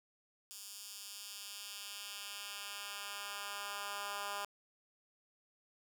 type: tone with high-pass filter sweep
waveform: 10% pulse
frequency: 202.5 Hz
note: G#3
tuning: 43 cents flat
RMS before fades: -45 dBFS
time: 0.51-4.45 s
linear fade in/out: 0 ms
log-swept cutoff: 5800 to 950 Hz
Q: 0.94
effects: 11-bit